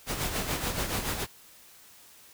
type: noise with tremolo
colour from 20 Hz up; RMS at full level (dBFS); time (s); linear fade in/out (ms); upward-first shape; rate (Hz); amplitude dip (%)
pink; -29; 0.06-1.27; 50; sine; 7; 55
effects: white hiss -54 dBFS RMS until 2.33 s